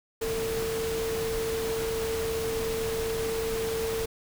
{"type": "tone in noise", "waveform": "sine", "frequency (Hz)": 450, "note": "A4", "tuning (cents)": 39, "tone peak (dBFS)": -28, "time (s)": [0.21, 4.06], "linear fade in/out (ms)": 10, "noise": "pink", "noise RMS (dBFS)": -35, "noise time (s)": [0.21, 4.06], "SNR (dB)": 4, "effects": []}